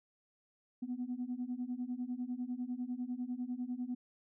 sine beating tone pair, 242.4 / 252.4 Hz, B3 / B3, -32 / +38 cents, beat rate 10 Hz, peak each -39 / -38 dBFS, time 0.82-3.95 s, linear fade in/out 10 ms, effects tanh soft clip ceiling -31 dBFS

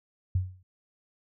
sine tone with exponential decay, 92.3 Hz, F#2, 4 cents flat, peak -20 dBFS, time 0.35-0.63 s, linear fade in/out 5 ms, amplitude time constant 59 ms, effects none

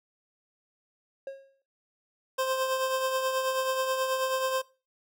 triangle tone with exponential decay, 543 Hz, C#5, 36 cents flat, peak -30 dBFS, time 1.27-1.62 s, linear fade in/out 2 ms, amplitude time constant 75 ms
25% pulse tone with tremolo, 523.3 Hz, C5, in tune, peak -21 dBFS, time 2.38-4.62 s, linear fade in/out 10 ms, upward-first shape triangle, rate 9.3 Hz, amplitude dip 50%
effects noise-tail reverb RT60 0.3 s tail -19 dB re dry

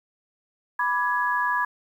sine chord, G# diminished, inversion first, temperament equal with one note detuned, 987.8 / 1174.7 / 1672.8 Hz, B5 / D6 / G#6, 0 / 0 / +12 cents, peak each -24 / -30 / -25 dBFS, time 0.79-1.65 s, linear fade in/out 5 ms, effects 9-bit

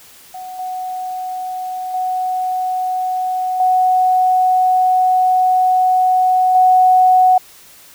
sine tone with level steps, 740 Hz, F#5, in tune, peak -27 / -21 / -16 / -10 / -7 dBFS, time 0.34-7.38 s, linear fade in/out 5 ms, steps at 0.59 / 1.94 / 3.6 / 6.55 s, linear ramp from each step 2 ms, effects white hiss -43 dBFS RMS until 7.94 s

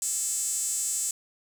sawtooth tone with high-pass filter, 437.5 Hz, A4, 10 cents flat, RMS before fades -29 dBFS, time 0.02-1.11 s, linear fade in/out 2 ms, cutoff 7600 Hz, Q 6.1, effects none

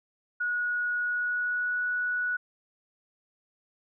sine tone with pitch glide, 1456 to 1471.2 Hz, F#6 to F#6, -28 to -10 cents, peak -26 dBFS, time 0.4-2.37 s, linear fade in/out 10 ms, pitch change +18 cents, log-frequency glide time 0.99-1.83 s, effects none

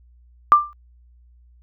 sine tone with exponential decay, 1185 Hz, D6, 15 cents sharp, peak -4 dBFS, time 0.52-0.73 s, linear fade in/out 0 ms, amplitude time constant 44 ms, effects added 60 Hz sine -49 dBFS peak until 1.62 s

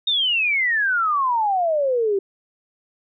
sine exponential sweep, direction down, 3729 to 381.7 Hz, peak -17 dBFS, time 0.07-2.19 s, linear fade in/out 5 ms, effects none

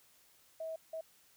sine tone bursts at uneven times, 644 Hz, E5, 41 cents flat, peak -38 dBFS, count 2, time 0.6-0.76 / 0.93-1.01 s, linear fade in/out 5 ms, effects white hiss -66 dBFS RMS until 1.36 s

